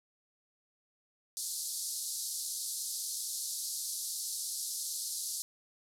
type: band-pass noise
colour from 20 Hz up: white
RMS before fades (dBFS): -38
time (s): 1.37-5.42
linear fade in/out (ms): 0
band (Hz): 4100 to 12000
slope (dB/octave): 48
effects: none